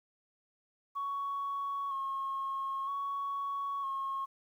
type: tone with vibrato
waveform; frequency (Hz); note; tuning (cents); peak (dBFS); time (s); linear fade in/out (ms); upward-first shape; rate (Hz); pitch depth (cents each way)
sine; 1100; C#6; -14; -32; 0.95-4.26; 20; square; 0.52; 25
effects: tanh soft clip ceiling -29 dBFS + 11-bit